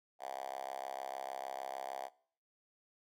5% pulse tone with high-pass filter, 66.6 Hz, C2, 31 cents sharp, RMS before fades -43 dBFS, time 0.19-2.1 s, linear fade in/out 50 ms, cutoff 720 Hz, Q 5.5, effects noise-tail reverb RT60 0.6 s tail -24 dB re dry

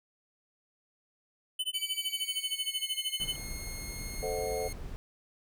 square tone with tremolo, 3023 Hz, F#7, 36 cents sharp, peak -29 dBFS, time 1.59-3.36 s, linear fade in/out 5 ms, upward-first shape sine, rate 13 Hz, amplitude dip 100%
10% pulse tone with pitch glide, 2291 to 2150 Hz, D7 to C7, -44 to +47 cents, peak -32 dBFS, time 1.74-4.73 s, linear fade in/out 5 ms, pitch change -109 cents, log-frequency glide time 1.94-2.96 s
brown noise, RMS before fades -41 dBFS, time 3.2-4.96 s, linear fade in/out 0 ms
sine chord, A diminished seventh, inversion none, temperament equal, 440 / 523.3 / 622.3 / 740 Hz, A4 / C5 / Eb5 / Gb5, 0 / 0 / 0 / 0 cents, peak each -34 / -36 / -40 / -39 dBFS, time 4.22-4.69 s, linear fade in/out 20 ms
effects none

